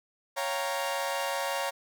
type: chord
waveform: sawtooth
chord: G half-diminished seventh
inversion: second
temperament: equal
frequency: 554.4 / 698.5 / 784 / 932.3 Hz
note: Db5 / F5 / G5 / Bb5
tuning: 0 / 0 / 0 / 0 cents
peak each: -29 / -33 / -35 / -30 dBFS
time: 0.36-1.71 s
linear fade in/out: 20 ms
effects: none